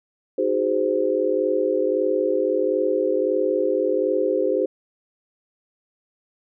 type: chord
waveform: sine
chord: Ab dominant seventh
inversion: second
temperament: just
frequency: 311.5 / 373.8 / 415.3 / 519.1 Hz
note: Eb4 / Gb4 / Ab4 / C5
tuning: +2 / +18 / 0 / -14 cents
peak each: -27 / -24 / -24 / -22 dBFS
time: 0.38-4.66 s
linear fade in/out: 5 ms
effects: none

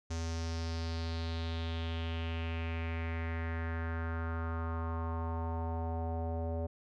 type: tone with low-pass filter sweep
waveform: square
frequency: 82.41 Hz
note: E2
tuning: in tune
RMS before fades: -36 dBFS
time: 0.1-6.67 s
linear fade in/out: 10 ms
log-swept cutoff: 6300 to 610 Hz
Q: 3.6
effects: none

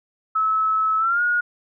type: tone with pitch glide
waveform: sine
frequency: 1298 to 1440.2 Hz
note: E6 to F#6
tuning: -27 to -47 cents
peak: -17 dBFS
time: 0.35-1.41 s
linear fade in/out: 10 ms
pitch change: +180 cents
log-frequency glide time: 0.98-1.22 s
effects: none

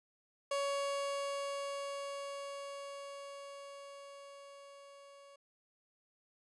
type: tone with level ramp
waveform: 30% pulse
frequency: 560 Hz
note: C#5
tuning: 18 cents sharp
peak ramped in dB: -30 to -53 dBFS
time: 0.51-5.36 s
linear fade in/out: 5 ms
effects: resampled to 24000 Hz

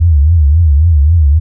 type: tone with vibrato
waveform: sine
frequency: 77.7 Hz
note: D#2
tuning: 2 cents flat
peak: -4 dBFS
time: 0-1.4 s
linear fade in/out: 20 ms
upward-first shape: triangle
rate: 3.7 Hz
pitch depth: 220 cents each way
effects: none

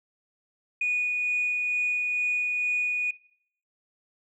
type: tone with tremolo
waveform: sine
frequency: 2465 Hz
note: D#7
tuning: 17 cents flat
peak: -21 dBFS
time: 0.81-3.11 s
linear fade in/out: 5 ms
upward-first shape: sine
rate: 2.2 Hz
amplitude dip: 25%
effects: noise-tail reverb RT60 0.6 s tail -20 dB re dry + tanh soft clip ceiling -19 dBFS

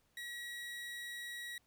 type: tone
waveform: 30% pulse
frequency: 1915 Hz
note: A#6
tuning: 46 cents sharp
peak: -40 dBFS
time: 0.17-1.58 s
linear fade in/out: 2 ms
effects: pink hiss -75 dBFS RMS until 1.66 s

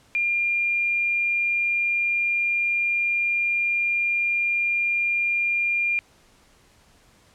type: tone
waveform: sine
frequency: 2400 Hz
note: D7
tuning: 37 cents sharp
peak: -20 dBFS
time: 0.15-5.99 s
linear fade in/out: 0 ms
effects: pink hiss -57 dBFS RMS until 7.34 s + low-pass 10000 Hz 12 dB/octave

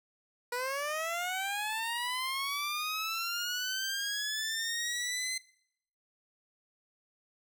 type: linear sweep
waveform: 15% pulse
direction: up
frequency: 480 to 2062 Hz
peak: -26 dBFS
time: 0.52-5.38 s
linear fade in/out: 5 ms
effects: noise-tail reverb RT60 0.7 s tail -21 dB re dry

